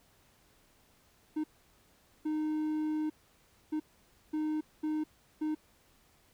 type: tone bursts at uneven times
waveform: triangle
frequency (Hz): 308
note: D#4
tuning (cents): -17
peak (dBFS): -28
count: 6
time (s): 1.36-1.44 / 2.25-3.1 / 3.72-3.8 / 4.33-4.61 / 4.83-5.04 / 5.41-5.55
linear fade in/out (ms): 10
effects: pink hiss -66 dBFS RMS until 6.33 s